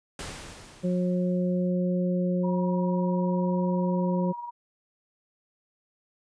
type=noise with exponential decay; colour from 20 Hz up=pink; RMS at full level=-35 dBFS; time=0.19-1.71 s; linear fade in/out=2 ms; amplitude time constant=330 ms
type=harmonic tone; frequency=180.1 Hz; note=F#3; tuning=46 cents flat; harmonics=1 / 2 / 3; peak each=-24 / -33 / -31 dBFS; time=0.83-4.33 s; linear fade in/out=20 ms
type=tone with tremolo; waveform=sine; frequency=956 Hz; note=A#5; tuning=43 cents sharp; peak=-32 dBFS; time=2.43-4.51 s; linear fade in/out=20 ms; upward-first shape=sine; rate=20 Hz; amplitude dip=50%
effects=resampled to 22050 Hz